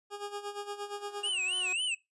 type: tone with tremolo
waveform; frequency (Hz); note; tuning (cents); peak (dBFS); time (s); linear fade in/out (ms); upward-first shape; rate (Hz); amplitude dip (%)
20% pulse; 408.8; G#4; -27; -30; 0.1-1.3; 50; sine; 8.6; 75
type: tone with exponential growth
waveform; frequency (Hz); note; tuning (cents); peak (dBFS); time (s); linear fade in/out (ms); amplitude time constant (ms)
15% pulse; 365.9; F#4; -19; -34; 0.48-1.73; 5; 270
type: tone with vibrato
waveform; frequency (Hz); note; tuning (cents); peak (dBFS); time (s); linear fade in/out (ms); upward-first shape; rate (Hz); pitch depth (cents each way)
square; 2764; F7; -19; -30; 1.23-1.95; 10; sine; 3.7; 170
effects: noise-tail reverb RT60 0.2 s tail -22 dB re dry + resampled to 24000 Hz